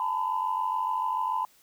sine tone cluster, 866 / 913 / 1006 Hz, A5 / A#5 / B5, -28 / -36 / +32 cents, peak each -33 / -31 / -27 dBFS, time 0-1.45 s, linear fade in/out 2 ms, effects tanh soft clip ceiling -18 dBFS + white hiss -61 dBFS RMS until 1.62 s

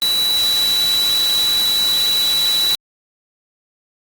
sine tone in noise, 3937 Hz, B7, 6 cents flat, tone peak -14 dBFS, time 0.02-2.75 s, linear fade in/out 0 ms, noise white, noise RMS -24 dBFS, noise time 0.02-2.75 s, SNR +7 dB, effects Opus 32 kbps

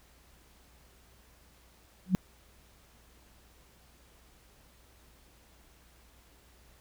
sine tone with exponential growth, 185 Hz, F#3, in tune, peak -17 dBFS, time 2.06-2.15 s, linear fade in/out 0 ms, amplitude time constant 19 ms, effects added 60 Hz sine -62 dBFS peak until 6.8 s + pink hiss -62 dBFS RMS until 6.8 s

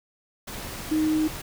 sine tone in noise, 311.1 Hz, D#4, in tune, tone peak -20 dBFS, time 0.91-1.28 s, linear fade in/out 10 ms, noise pink, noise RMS -36 dBFS, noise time 0.47-1.42 s, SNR +13 dB, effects none

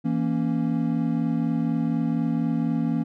triangle chord, A# diminished, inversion second, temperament equal, 164.81 / 233.1 / 277.2 Hz, E3 / A#3 / C#4, 0 / 0 / 0 cents, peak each -24 / -23 / -25 dBFS, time 0.04-3.04 s, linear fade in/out 20 ms, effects none

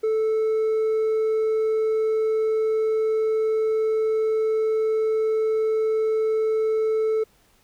sine tone with hard clipping, 438.6 Hz, A4, 6 cents flat, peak -20 dBFS, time 0.03-7.24 s, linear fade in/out 10 ms, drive 2 dB, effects pink hiss -60 dBFS RMS until 7.63 s

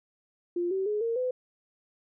sine tone with pitch steps, 349.2 / 383 / 420.1 / 460.8 / 505.4 Hz, F4 / G4 / G#4 / A#4 / B4, 0 / -40 / +20 / -20 / +40 cents, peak -26 dBFS, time 0.56-1.31 s, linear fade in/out 5 ms, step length 150 ms, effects none

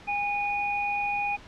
sine tone pair together, 815.7 / 2462 Hz, G#5 / D#7, -31 / -19 cents, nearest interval octave + perfect fifth, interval 1912 cents, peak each -28 dBFS, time 0.07-1.37 s, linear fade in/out 20 ms, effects pink hiss -48 dBFS RMS until 1.47 s + low-pass 4000 Hz 12 dB/octave

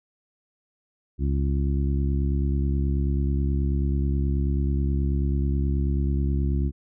harmonic tone, 69.3 Hz, C#2, in tune, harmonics 1 / 2 / 3 / 4 / 5, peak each -22 / -28 / -32 / -34 / -36 dBFS, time 1.18-6.72 s, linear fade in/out 50 ms, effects none

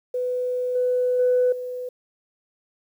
sine tone with level steps, 499 Hz, B4, 18 cents sharp, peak -22 / -18 / -15 / -28 dBFS, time 0.14-1.89 s, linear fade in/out 5 ms, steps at 0.75 / 1.19 / 1.52 s, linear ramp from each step 5 ms, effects tanh soft clip ceiling -12 dBFS + 9-bit

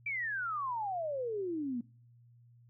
sine exponential sweep, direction down, 2363 to 230 Hz, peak -33 dBFS, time 0.06-1.81 s, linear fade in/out 5 ms, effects noise-tail reverb RT60 0.5 s tail -23 dB re dry + added 119 Hz sine -58 dBFS peak until 2.69 s

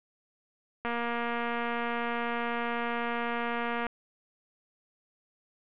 click train, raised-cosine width 0.5 ms, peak -18 dBFS, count 713, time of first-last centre 0.85-3.867 s, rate 236 Hz, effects resampled to 8000 Hz + 9-bit

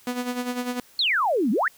sawtooth tone with tremolo, 246.9 Hz, B3, in tune, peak -20 dBFS, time 0.07-0.8 s, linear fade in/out 2 ms, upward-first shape sine, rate 10 Hz, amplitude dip 65%
sine exponential two-way sweep, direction down then up, 4435 to 196 to 1979 Hz, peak -19 dBFS, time 0.99-1.68 s, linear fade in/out 2 ms, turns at 1.51 s
effects white hiss -54 dBFS RMS until 1.77 s

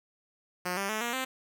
5% pulse tone with pitch steps, 180.1 / 197.54 / 216.7 / 237.6 / 260.7 Hz, F#3 / G3 / A3 / A#3 / C4, -46 / +14 / -26 / +33 / -6 cents, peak -19 dBFS, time 0.65-1.25 s, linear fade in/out 10 ms, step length 120 ms, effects none

